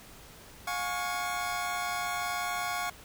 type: chord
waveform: 25% pulse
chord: Db major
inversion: first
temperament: equal with one note detuned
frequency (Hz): 712.3 / 830.6 / 1108.7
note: F5 / Ab5 / Db6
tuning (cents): +34 / 0 / 0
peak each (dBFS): -30 / -36 / -31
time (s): 0.67-2.9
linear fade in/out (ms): 5
effects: pink hiss -51 dBFS RMS until 3.04 s